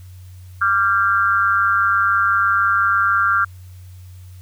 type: tone with amplitude modulation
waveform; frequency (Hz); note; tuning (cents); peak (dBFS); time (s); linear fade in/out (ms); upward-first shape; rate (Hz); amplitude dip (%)
sine; 1382; F6; -19; -9; 0.61-3.45; 10; sine; 206; 100
effects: added 91 Hz sine -36 dBFS peak until 4.41 s + white hiss -54 dBFS RMS until 4.41 s